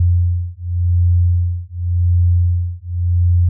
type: beating tone pair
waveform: sine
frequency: 87.31 / 88.2 Hz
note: F2 / F2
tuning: 0 / +18 cents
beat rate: 0.89 Hz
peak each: -15 dBFS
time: 0-3.49 s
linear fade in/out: 5 ms
effects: none